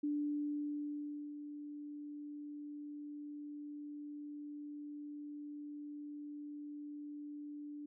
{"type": "tone with ADSR envelope", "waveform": "sine", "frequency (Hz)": 293.7, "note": "D4", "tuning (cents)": 0, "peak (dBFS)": -33, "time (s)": [0.03, 7.86], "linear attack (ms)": 9, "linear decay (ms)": 1300, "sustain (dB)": -11, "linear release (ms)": 6, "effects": []}